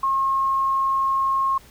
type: tone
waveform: sine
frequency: 1078 Hz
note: C#6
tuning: 49 cents flat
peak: -18 dBFS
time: 0.03-1.58 s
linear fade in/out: 5 ms
effects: added 60 Hz sine -52 dBFS peak until 1.7 s + pink hiss -50 dBFS RMS until 1.7 s